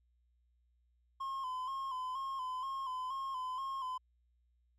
triangle tone with vibrato, 1046.5 Hz, C6, in tune, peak -35 dBFS, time 1.2-3.98 s, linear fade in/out 10 ms, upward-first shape square, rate 2.1 Hz, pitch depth 48 cents each way, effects added 60 Hz sine -70 dBFS peak until 4.78 s

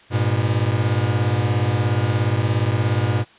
45% pulse beating tone pair, 102.5 / 119.5 Hz, G#2 / A#2, -22 / +43 cents, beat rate 17 Hz, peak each -20 dBFS, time 0.1-3.25 s, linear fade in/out 50 ms, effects white hiss -49 dBFS RMS until 3.38 s + resampled to 8000 Hz

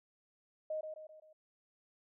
sine tone with echo, 622.3 Hz, D#5, in tune, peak -35 dBFS, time 0.7-0.81 s, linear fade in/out 5 ms, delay 130 ms, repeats 4, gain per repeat -6 dB, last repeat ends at 1.33 s, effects none

